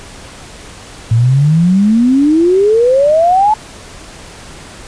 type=exponential sweep; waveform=sine; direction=up; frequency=110 to 877 Hz; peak=-6 dBFS; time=1.11-3.54 s; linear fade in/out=5 ms; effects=pink hiss -33 dBFS RMS until 4.87 s + resampled to 22050 Hz